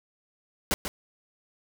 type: noise with echo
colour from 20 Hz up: pink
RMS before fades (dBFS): -25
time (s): 0.71-0.74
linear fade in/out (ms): 0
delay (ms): 140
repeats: 1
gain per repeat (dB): -8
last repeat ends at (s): 0.88
effects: none